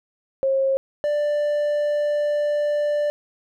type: tone pair in turn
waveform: sine / triangle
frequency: 538 / 589.7 Hz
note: C5 / D5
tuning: +48 / +7 cents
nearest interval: major second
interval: 159 cents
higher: second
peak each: -17 dBFS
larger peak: neither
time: 0.43-0.77 / 1.04-3.1 s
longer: second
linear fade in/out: 0 ms
effects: none